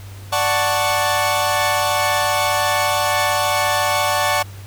sawtooth chord, D major seventh, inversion none, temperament equal, 587.3 / 740 / 880 / 1108.7 Hz, D5 / F#5 / A5 / C#6, 0 / 0 / 0 / 0 cents, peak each -18 dBFS, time 0.32-4.43 s, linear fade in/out 10 ms, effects added 98 Hz sine -33 dBFS peak until 4.66 s + pink hiss -43 dBFS RMS until 4.66 s

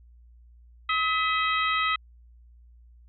harmonic tone with a mistuned harmonic, 638 Hz, D#5, 43 cents sharp, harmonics 2 / 3 / 4 / 5 / 6, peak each -25 / -29 / -31 / -33 / -35 dBFS, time 0.89-1.96 s, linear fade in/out 5 ms, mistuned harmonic 3, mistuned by +74 cents, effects added 59 Hz sine -50 dBFS peak until 3.08 s

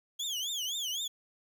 30% pulse tone with vibrato, 3244 Hz, G#7, 41 cents flat, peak -30 dBFS, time 0.19-1.08 s, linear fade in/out 10 ms, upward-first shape triangle, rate 3.9 Hz, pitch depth 230 cents each way, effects 11-bit

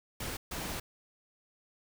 pink noise bursts at uneven times, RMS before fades -38 dBFS, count 2, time 0.2-0.37 / 0.51-0.8 s, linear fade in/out 5 ms, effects none

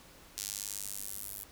square tone with high-pass filter sweep, 50.4 Hz, G1, 49 cents sharp, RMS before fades -41 dBFS, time 0.37-1.44 s, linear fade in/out 5 ms, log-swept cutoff 5800 to 12000 Hz, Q 1.2, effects pink hiss -56 dBFS RMS until 1.51 s

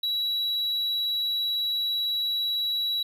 triangle tone, 3906 Hz, B7, 20 cents flat, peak -23 dBFS, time 0.03-3.03 s, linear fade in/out 5 ms, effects none

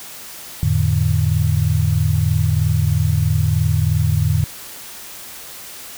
sine tone cluster, 87.1 / 110.2 / 149.4 Hz, F2 / A2 / D3, -4 / +3 / +30 cents, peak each -18 dBFS, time 0.63-4.44 s, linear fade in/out 0 ms, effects white hiss -35 dBFS RMS until 5.97 s

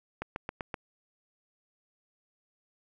clicks, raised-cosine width 0.5 ms, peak -19 dBFS, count 5, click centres 0.22 / 0.361 / 0.491 / 0.608 / 0.742 s, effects none

